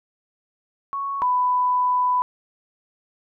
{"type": "tone pair in turn", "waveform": "sine", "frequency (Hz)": [1108.7, 995.5], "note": ["C#6", "B5"], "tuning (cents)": [0, 14], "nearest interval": "major second", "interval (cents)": 186, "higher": "first", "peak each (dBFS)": [-24, -17], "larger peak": "second", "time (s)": [[0.93, 1.22], [1.22, 2.22]], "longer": "second", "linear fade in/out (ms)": 0, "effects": []}